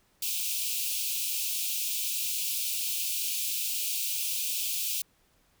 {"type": "high-pass noise", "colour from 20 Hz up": "white", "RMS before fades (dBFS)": -31, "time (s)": [0.22, 5.02], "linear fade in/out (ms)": 5, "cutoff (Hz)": 2400, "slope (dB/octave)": 96, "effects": ["pink hiss -67 dBFS RMS until 5.6 s"]}